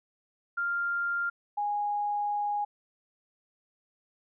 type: tone pair in turn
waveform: sine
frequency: 1396 / 825.3 Hz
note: F6 / G#5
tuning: -1 / -11 cents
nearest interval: major sixth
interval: 910 cents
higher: first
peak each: -27 dBFS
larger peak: neither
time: 0.57-1.3 / 1.57-2.65 s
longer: second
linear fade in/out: 10 ms
effects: none